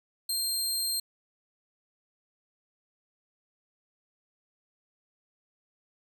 20% pulse tone, 4186 Hz, C8, in tune, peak -22 dBFS, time 0.29-1 s, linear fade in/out 5 ms, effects none

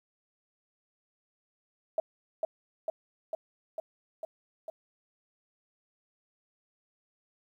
sine tone with echo, 643 Hz, E5, 43 cents flat, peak -24 dBFS, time 1.98-2 s, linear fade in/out 2 ms, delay 450 ms, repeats 6, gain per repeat -2 dB, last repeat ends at 4.7 s, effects 11-bit

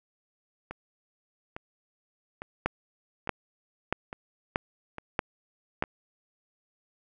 two click trains, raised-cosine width 0.5 ms, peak -10 / -22 dBFS, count 6 / 7, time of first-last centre 2.66-5.825 / 0.71-5.838 s, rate 1.58 / 1.17 Hz, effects none

